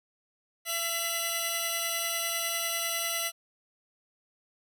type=tone cluster; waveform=10% pulse; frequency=674 / 2012 / 2917 Hz; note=E5 / B6 / F#7; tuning=+38 / +32 / -25 cents; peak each=-25 dBFS; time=0.65-3.32 s; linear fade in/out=50 ms; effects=none